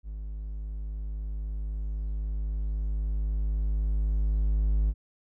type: tone with level ramp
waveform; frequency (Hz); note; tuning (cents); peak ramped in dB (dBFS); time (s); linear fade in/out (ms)
triangle; 51.91; G#1; 0; -32 to -19; 0.03-4.94; 50
effects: none